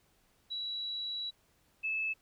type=tone pair in turn; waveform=sine; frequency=3913 / 2612 Hz; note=B7 / E7; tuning=-17 / -17 cents; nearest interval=perfect fifth; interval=700 cents; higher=first; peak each=-35 / -31 dBFS; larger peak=second; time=0.5-1.31 / 1.83-2.14 s; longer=first; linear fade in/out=20 ms; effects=pink hiss -70 dBFS RMS until 2.21 s